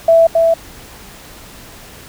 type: tone with echo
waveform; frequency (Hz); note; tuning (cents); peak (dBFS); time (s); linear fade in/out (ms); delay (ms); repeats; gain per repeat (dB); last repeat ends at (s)
sine; 661; E5; +5; -5; 0.08-0.27; 5; 270; 1; -3; 0.54
effects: pink hiss -37 dBFS RMS until 2.08 s